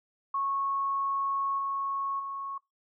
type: tone with level steps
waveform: sine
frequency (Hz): 1100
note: C#6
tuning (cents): -14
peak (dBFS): -27 / -29 / -34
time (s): 0.34-2.58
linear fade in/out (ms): 5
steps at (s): 1.58 / 2.19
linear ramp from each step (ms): 10
effects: noise-tail reverb RT60 0.2 s tail -24 dB re dry